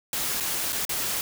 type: noise with dropouts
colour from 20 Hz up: white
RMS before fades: -28 dBFS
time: 0.13-1.21 s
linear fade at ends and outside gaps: 1 ms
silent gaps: 0.401-0.406 / 0.724-0.728 / 0.851-0.893 s
effects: none

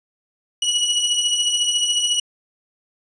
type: beating tone pair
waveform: sawtooth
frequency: 2911 / 2925 Hz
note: F#7 / F#7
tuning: -29 / -21 cents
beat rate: 14 Hz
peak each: -21 / -15 dBFS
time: 0.62-2.2 s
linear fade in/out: 5 ms
effects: resampled to 22050 Hz

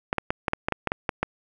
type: clicks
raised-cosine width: 0.5 ms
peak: -8 dBFS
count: 11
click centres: 0.129 / 0.183 / 0.305 / 0.482 / 0.534 / 0.685 / 0.723 / 0.873 / 0.919 / 1.092 / 1.23 s
effects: none

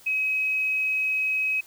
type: tone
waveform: sine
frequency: 2544 Hz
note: D#7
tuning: 38 cents sharp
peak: -22 dBFS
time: 0.06-1.61 s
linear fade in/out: 10 ms
effects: white hiss -52 dBFS RMS until 1.66 s

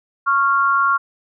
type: tone pair together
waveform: sine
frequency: 1103 / 1389.7 Hz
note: C#6 / F6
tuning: -9 / -9 cents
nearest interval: major third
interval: 400 cents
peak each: -16 dBFS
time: 0.26-0.98 s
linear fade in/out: 20 ms
effects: none

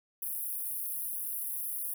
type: high-pass noise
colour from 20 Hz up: pink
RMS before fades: -36 dBFS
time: 0.22-1.94 s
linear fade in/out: 5 ms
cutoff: 9900 Hz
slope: 96 dB/octave
effects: none

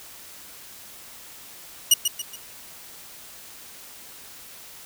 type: tone with echo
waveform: 15% pulse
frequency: 2900 Hz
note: F#7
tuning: 35 cents flat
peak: -4 dBFS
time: 1.91-1.94 s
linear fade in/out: 5 ms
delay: 140 ms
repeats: 3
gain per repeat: -8 dB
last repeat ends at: 2.36 s
effects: white hiss -44 dBFS RMS until 4.85 s

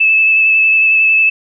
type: tone with vibrato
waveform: sine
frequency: 2616 Hz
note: E7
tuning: 14 cents flat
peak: -7 dBFS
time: 0-1.3 s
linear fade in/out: 10 ms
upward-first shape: square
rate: 11 Hz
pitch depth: 12 cents each way
effects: none

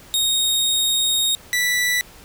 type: tone pair in turn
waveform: sawtooth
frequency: 3729 / 1968.5 Hz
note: A#7 / B6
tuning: 0 / -6 cents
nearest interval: major seventh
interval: 1106 cents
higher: first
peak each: -14 dBFS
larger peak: neither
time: 0.14-1.35 / 1.53-2.01 s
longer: first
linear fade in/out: 0 ms
effects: pink hiss -45 dBFS RMS until 2.24 s

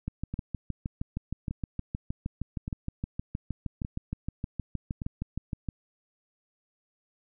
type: two click trains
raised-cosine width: 5 ms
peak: -19 / -21 dBFS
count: 37 / 5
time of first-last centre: 0.08-5.687 / 0.34-5.018 s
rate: 6.42 / 0.855 Hz
effects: none

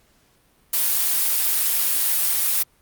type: noise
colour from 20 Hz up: blue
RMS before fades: -20 dBFS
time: 0.73-2.63 s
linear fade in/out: 5 ms
effects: pink hiss -60 dBFS RMS until 2.81 s + Opus 48 kbps

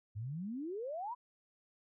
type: exponential sweep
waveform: sine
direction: up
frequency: 98 to 1020 Hz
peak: -38 dBFS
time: 0.15-1.15 s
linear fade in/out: 20 ms
effects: none

